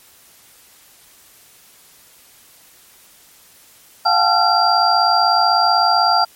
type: tone cluster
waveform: sine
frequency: 706 / 766 / 862 / 1367 / 4737 Hz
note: F5 / G5 / A5 / F6 / D8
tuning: +19 / -40 / -36 / -37 / +14 cents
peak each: -18 dBFS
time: 4.05-6.25 s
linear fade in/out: 10 ms
effects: white hiss -48 dBFS RMS until 6.35 s + MP3 64 kbps